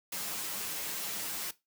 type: noise with comb filter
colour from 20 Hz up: white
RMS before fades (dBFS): -37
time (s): 0.12-1.51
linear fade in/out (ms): 5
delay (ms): 7.9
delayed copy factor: -0.8
effects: noise-tail reverb RT60 0.2 s tail -17 dB re dry + high-pass 100 Hz 12 dB/octave